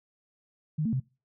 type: tone with pitch steps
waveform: sine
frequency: 153.6 / 224.2 / 131.3 Hz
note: D#3 / A3 / C3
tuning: -22 / +33 / +6 cents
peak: -25 dBFS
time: 0.78-1.002 s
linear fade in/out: 10 ms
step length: 74 ms
effects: noise-tail reverb RT60 0.3 s tail -23 dB re dry